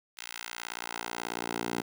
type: tone with high-pass filter sweep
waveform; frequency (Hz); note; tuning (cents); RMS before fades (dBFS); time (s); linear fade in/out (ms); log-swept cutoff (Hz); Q
10% pulse; 58.3; A#1; +1; -37; 0.17-1.82; 10; 2300 to 270; 0.77
effects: none